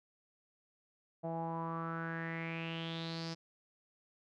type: tone with low-pass filter sweep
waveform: sawtooth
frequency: 164.81 Hz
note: E3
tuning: in tune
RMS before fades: -40 dBFS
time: 1.23-3.35 s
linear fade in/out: 20 ms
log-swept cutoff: 700 to 5200 Hz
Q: 6.4
effects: none